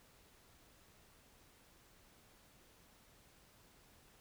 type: silence
effects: pink hiss -66 dBFS RMS until 4.2 s